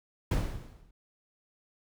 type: noise with exponential decay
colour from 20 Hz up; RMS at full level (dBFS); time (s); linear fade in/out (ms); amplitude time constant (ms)
brown; -23; 0.31-0.91; 5; 130
effects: none